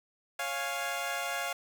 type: chord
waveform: 15% pulse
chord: Db major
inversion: none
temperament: equal with one note detuned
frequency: 552.4 / 698.5 / 830.6 Hz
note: Db5 / F5 / Ab5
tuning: -6 / 0 / 0 cents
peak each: -32 / -28 / -33 dBFS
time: 0.39-1.53 s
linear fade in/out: 5 ms
effects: 9-bit